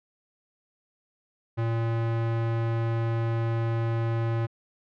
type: tone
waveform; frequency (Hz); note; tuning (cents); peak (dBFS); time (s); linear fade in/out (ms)
square; 114.8; A#2; -26; -25; 1.57-4.47; 20
effects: low-pass 2000 Hz 12 dB/octave